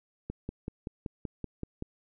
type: click train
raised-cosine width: 3 ms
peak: -22 dBFS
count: 9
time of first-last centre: 0.3-1.824 s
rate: 5.25 Hz
effects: none